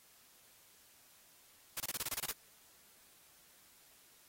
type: noise bursts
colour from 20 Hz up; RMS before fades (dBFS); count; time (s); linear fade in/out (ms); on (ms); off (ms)
white; -38; 10; 1.77-2.314; 2; 31; 26
effects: white hiss -64 dBFS RMS until 4.28 s + AAC 48 kbps